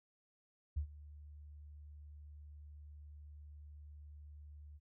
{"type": "tone with ADSR envelope", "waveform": "sine", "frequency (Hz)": 74, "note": "D2", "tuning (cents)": 14, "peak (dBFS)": -32, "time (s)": [0.76, 4.8], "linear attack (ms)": 14, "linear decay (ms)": 90, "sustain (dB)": -19, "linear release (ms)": 41, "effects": []}